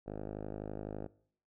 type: tone with low-pass filter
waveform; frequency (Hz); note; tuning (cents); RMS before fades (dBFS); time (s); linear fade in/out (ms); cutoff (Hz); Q
5% pulse; 51.91; G#1; 0; -42; 0.06-1.07; 10; 690; 1
effects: noise-tail reverb RT60 0.6 s tail -21 dB re dry

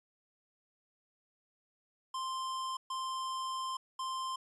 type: tone bursts at uneven times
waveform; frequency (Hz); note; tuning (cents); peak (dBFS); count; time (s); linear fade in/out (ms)
square; 1046.5; C6; 0; -36; 3; 2.14-2.77 / 2.9-3.77 / 3.99-4.36; 5
effects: resampled to 24000 Hz

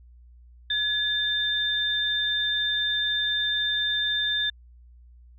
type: tone pair together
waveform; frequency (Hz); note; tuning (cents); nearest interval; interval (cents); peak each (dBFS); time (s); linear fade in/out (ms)
sine; 1696 / 3594; G#6 / A7; +36 / +36; octave + minor second; 1300; -28 / -24; 0.7-4.5; 5
effects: added 60 Hz sine -48 dBFS peak until 5.38 s

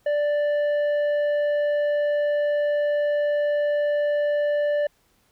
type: tone with tanh clipping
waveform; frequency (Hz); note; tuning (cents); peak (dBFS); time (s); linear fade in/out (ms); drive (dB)
triangle; 587.3; D5; 0; -21; 0.06-4.87; 5; 11
effects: pink hiss -64 dBFS RMS until 5.31 s

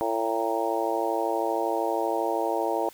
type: harmonic tone with a mistuned harmonic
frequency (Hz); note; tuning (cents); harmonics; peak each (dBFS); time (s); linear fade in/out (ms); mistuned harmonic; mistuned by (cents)
112.7; A2; +42; 3 / 4 / 5 / 6 / 7 / 8; -31 / -31 / -31 / -31 / -31 / -31; 0.01-2.89; 0; 8; +55
effects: white hiss -51 dBFS RMS until 2.93 s

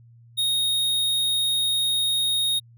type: tone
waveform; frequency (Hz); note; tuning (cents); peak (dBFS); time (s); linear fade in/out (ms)
square; 3729; A#7; 0; -21; 0.37-2.6; 20
effects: added 117 Hz sine -48 dBFS peak until 2.77 s

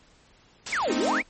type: noise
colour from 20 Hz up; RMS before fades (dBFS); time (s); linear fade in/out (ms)
white; -33; 0.66-1.11; 5
type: exponential two-way sweep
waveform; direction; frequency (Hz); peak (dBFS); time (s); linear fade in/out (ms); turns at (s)
sine; down then up; 2489 to 233.1 to 2489; -23; 0.72-1.22; 10; 0.96
type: chord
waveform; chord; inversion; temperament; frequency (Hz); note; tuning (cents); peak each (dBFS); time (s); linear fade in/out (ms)
sawtooth; A diminished; none; equal; 220 / 261.6 / 311.1; A3 / C4 / Eb4; 0 / 0 / 0; -29 / -26 / -26; 0.86-1.23; 50
effects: pink hiss -58 dBFS RMS until 1.29 s + MP3 32 kbps

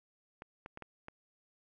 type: clicks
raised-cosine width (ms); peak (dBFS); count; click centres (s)
0.5; -30; 5; 0.421 / 0.661 / 0.774 / 0.823 / 1.084
effects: none

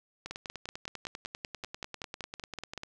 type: two click trains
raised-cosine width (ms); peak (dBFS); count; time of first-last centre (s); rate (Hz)
0.2; -21 / -22; 14 / 27; 0.31-2.777 / 0.26-2.834; 5.27 / 10.1
effects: none

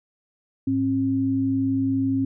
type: tone pair together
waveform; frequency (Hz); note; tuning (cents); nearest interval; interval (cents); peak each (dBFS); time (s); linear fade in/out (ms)
sine; 106.37 / 268.8; G#2 / C4; +42 / +47; octave + major third; 1605; -28 / -20; 0.67-2.25; 5
effects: none

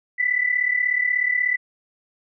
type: tone pair together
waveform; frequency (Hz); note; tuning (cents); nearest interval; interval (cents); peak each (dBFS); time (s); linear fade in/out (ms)
sine; 1975.5 / 2012; B6 / B6; 0 / +32; unison; 32; -20 / -23; 0.18-1.57; 20
effects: none

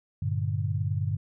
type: chord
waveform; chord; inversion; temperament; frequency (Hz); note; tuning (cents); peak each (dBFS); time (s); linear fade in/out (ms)
sine; G minor; none; equal; 98 / 116.54 / 146.83; G2 / Bb2 / D3; 0 / 0 / 0; -28 / -31 / -31; 0.22-1.17; 5
effects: none

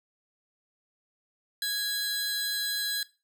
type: tone pair together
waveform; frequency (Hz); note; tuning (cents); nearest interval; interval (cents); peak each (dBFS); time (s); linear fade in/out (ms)
sawtooth; 1661.2 / 4048; G#6 / B7; 0 / +42; octave + minor third; 1542; -29 / -27; 1.62-3.03; 2
effects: noise-tail reverb RT60 0.3 s tail -18 dB re dry

